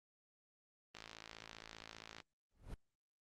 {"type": "click train", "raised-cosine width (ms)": 0.2, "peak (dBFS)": -32, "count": 70, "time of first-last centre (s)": [0.95, 2.202], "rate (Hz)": 55.1}
{"type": "noise with exponential growth", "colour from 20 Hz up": "brown", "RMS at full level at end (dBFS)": -42, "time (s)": [2.51, 2.74], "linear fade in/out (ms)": 2, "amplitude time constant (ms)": 48}
{"effects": ["Opus 24 kbps"]}